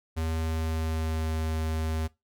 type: tone with pitch glide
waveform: square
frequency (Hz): 80.6 to 79.54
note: E2 to D#2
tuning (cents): -38 to +39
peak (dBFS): -28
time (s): 0.16-2.08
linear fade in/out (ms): 20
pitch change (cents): -23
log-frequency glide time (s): 0.31-1.32
effects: noise-tail reverb RT60 0.2 s tail -20 dB re dry